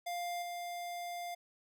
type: tone with level steps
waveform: square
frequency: 700 Hz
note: F5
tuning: 4 cents sharp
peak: -37 / -40 dBFS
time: 0.06-1.35 s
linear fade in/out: 10 ms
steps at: 0.42 s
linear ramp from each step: 5 ms
effects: none